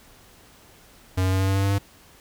square tone with pitch steps, 93 / 93.92 / 94.84 / 95.78 / 96.73 / 97.68 / 98.64 / 99.62 Hz, F#2 / F#2 / F#2 / G2 / G2 / G2 / G2 / G2, +9 / +26 / +43 / -40 / -23 / -6 / +11 / +28 cents, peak -20 dBFS, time 1.17-1.786 s, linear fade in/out 10 ms, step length 77 ms, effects pink hiss -52 dBFS RMS until 2.2 s

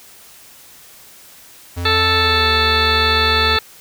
square tone with pitch glide, 87.3 to 78.68 Hz, F2 to D#2, 0 to +20 cents, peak -22 dBFS, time 1.76-3.58 s, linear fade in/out 20 ms, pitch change -180 cents, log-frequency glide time 2.14-2.51 s
harmonic tone, 440 Hz, A4, in tune, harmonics 1 / 2 / 3 / 4 / 5 / 6 / 8 / 9 / 10, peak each -22 / -24 / -19 / -20 / -28 / -22 / -20 / -24 / -22 dBFS, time 1.85-3.59 s, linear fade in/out 5 ms
effects white hiss -43 dBFS RMS until 3.8 s

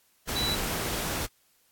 sine tone in noise, 3951 Hz, B7, in tune, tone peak -28 dBFS, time 0.35-0.56 s, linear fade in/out 20 ms, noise pink, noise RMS -31 dBFS, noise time 0.27-1.27 s, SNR 0 dB, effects white hiss -66 dBFS RMS until 1.71 s + AAC 64 kbps

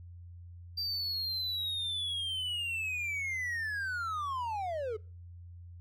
triangle linear sweep, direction down, 4712 to 414.8 Hz, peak -31 dBFS, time 0.77-4.97 s, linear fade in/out 10 ms, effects noise-tail reverb RT60 0.4 s tail -24 dB re dry + added 87 Hz sine -46 dBFS peak until 5.8 s

